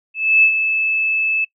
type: tone with ADSR envelope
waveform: sine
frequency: 2616 Hz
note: E7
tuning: 14 cents flat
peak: -7 dBFS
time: 0.14-1.45 s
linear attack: 290 ms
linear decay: 82 ms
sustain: -8 dB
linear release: 11 ms
effects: noise-tail reverb RT60 0.1 s tail -20 dB re dry